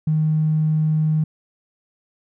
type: tone with tanh clipping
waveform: triangle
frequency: 155.56 Hz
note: D#3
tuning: in tune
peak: -15 dBFS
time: 0.07-1.24 s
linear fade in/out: 5 ms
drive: 2 dB
effects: none